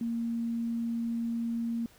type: tone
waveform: sine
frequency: 232 Hz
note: A#3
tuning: 8 cents flat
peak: -29 dBFS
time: 0.01-1.86 s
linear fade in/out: 2 ms
effects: pink hiss -59 dBFS RMS until 1.98 s